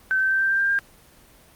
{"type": "tone with pitch steps", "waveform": "sine", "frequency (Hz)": [1537, 1547.7, 1558.5, 1569.3, 1580.2, 1591.2, 1602.3], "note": ["G6", "G6", "G6", "G6", "G6", "G6", "G6"], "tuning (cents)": [-35, -23, -11, 1, 13, 25, 37], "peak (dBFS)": -18, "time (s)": [0.11, 0.789], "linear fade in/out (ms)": 0, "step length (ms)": 97, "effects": ["pink hiss -52 dBFS RMS until 1.55 s", "Opus 24 kbps"]}